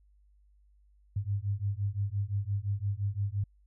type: beating tone pair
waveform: sine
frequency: 98 / 103.8 Hz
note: G2 / G#2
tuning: 0 / 0 cents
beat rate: 5.8 Hz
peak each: -32 / -32 dBFS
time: 1.16-3.44 s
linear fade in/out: 5 ms
effects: added 50 Hz sine -60 dBFS peak until 3.66 s